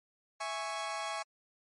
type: chord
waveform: sawtooth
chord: C# minor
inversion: first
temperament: equal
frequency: 659.3 / 830.6 / 1108.7 Hz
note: E5 / G#5 / C#6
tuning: 0 / 0 / 0 cents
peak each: -37 / -36 / -35 dBFS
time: 0.4-1.23 s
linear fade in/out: 10 ms
effects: low-pass 9000 Hz 12 dB/octave + MP3 48 kbps